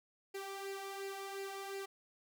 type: tone with flanger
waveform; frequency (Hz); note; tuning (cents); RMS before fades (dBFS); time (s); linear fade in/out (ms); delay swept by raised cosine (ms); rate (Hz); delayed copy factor
sawtooth; 392; G4; 0; -44; 0.34-1.86; 10; 0.41 to 1.71; 2.8; +0.6
effects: none